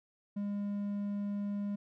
triangle tone, 203.2 Hz, G#3, 38 cents flat, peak -31 dBFS, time 0.36-1.76 s, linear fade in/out 10 ms, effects none

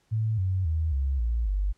sine tone with pitch steps, 110 / 93.57 / 79.6 / 67.71 / 57.6 / 49 Hz, A2 / F#2 / D#2 / C#2 / A#1 / G1, 0 / +20 / +40 / -40 / -20 / 0 cents, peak -23 dBFS, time 0.11-1.73 s, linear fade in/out 20 ms, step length 270 ms, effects pink hiss -68 dBFS RMS until 1.77 s + low-pass 9000 Hz 12 dB/octave

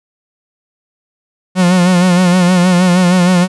45% pulse tone with vibrato, 180 Hz, F#3, 47 cents flat, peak -7 dBFS, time 1.55-3.48 s, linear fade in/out 50 ms, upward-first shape sine, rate 6.4 Hz, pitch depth 57 cents each way, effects resampled to 24000 Hz

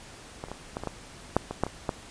clicks, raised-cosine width 1 ms, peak -20 / -28 / -21 / -17 / -20 / -16 / -6 / -18 / -9 / -20 / -12 dBFS, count 11, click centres 0.439 / 0.485 / 0.516 / 0.769 / 0.836 / 0.873 / 1.366 / 1.51 / 1.636 / 1.666 / 1.892 s, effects pink hiss -47 dBFS RMS until 2.1 s + resampled to 22050 Hz

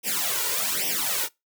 white noise with flanger, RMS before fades -26 dBFS, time 0.03-1.29 s, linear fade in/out 50 ms, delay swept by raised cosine 0.35 to 2.15 ms, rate 1.2 Hz, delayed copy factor +1, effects noise-tail reverb RT60 0.2 s tail -23 dB re dry + high-pass 200 Hz 12 dB/octave

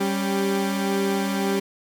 30% pulse tone cluster, 196.2 / 275.9 / 394.2 Hz, G3 / C#4 / G4, +2 / -8 / +10 cents, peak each -21 / -26 / -25 dBFS, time 0-1.6 s, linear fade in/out 10 ms, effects none

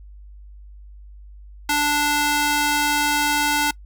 square tone with high-pass filter, 293.7 Hz, D4, in tune, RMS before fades -20 dBFS, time 1.69-3.71 s, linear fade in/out 5 ms, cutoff 800 Hz, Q 0.66, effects noise-tail reverb RT60 0.1 s tail -23 dB re dry + added 50 Hz sine -39 dBFS peak until 3.85 s

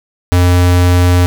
square tone, 89 Hz, F2, 33 cents sharp, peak -7 dBFS, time 0.32-1.26 s, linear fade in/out 0 ms, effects none

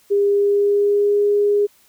sine tone with pitch glide, 403.6 to 410.4 Hz, G#4 to G#4, -49 to -21 cents, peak -13 dBFS, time 0.1-1.67 s, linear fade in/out 20 ms, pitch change +28 cents, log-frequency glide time 0.27-1.22 s, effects white hiss -55 dBFS RMS until 1.88 s

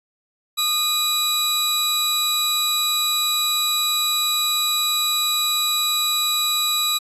sawtooth tone pair together, 1228 / 3919 Hz, D#6 / B7, -23 / -14 cents, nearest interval octave + minor sixth, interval 2009 cents, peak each -22 / -16 dBFS, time 0.57-6.99 s, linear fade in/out 20 ms, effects resampled to 32000 Hz

